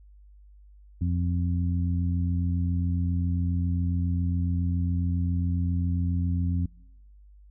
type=harmonic tone; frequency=87.31 Hz; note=F2; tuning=in tune; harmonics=1 / 2 / 3; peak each=-24 / -30 / -34 dBFS; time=1.01-6.66 s; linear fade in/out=5 ms; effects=noise-tail reverb RT60 1.0 s tail -26 dB re dry + added 50 Hz sine -49 dBFS peak until 7.5 s